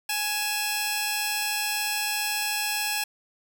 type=tone pair together; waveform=10% pulse; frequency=833 / 2662 Hz; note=G#5 / E7; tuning=+5 / +16 cents; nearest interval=octave + minor sixth; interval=2011 cents; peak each=-20 dBFS; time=0.09-3.04 s; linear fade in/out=5 ms; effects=none